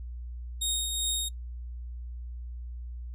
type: tone with tremolo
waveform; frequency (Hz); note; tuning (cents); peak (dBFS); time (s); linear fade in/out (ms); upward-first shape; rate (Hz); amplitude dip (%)
20% pulse; 3729; A#7; 0; -20; 0.61-1.29; 10; triangle; 2.6; 45
effects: noise-tail reverb RT60 0.1 s tail -25 dB re dry + added 60 Hz sine -36 dBFS peak until 3.14 s